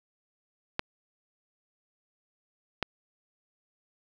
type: clicks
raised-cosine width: 0.3 ms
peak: -11 dBFS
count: 2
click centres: 0.794 / 2.827 s
effects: none